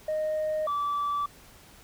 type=tone pair in turn; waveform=sine; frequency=619 / 1157.8 Hz; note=D#5 / D6; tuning=-9 / -25 cents; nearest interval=major seventh; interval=1084 cents; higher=second; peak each=-24 dBFS; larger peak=neither; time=0.08-0.67 / 0.67-1.26 s; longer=neither; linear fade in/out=5 ms; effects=tanh soft clip ceiling -24 dBFS + pink hiss -53 dBFS RMS until 1.83 s